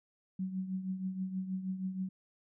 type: tone with tremolo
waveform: sine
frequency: 187.9 Hz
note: F#3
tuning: 27 cents sharp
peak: -31 dBFS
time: 0.39-2.09 s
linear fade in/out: 5 ms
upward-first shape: triangle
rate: 6.3 Hz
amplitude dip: 70%
effects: none